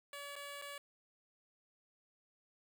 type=tone with dropouts; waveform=10% pulse; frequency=570 Hz; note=C#5; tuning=48 cents sharp; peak=-37 dBFS; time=0.13-0.78 s; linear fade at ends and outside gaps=2 ms; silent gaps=0.356-0.362 / 0.616-0.621 s; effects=11-bit